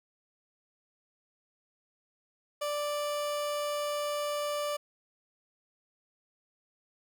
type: tone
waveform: 30% pulse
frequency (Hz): 587.3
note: D5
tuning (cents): 0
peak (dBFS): -28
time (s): 2.61-4.77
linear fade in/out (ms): 10
effects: none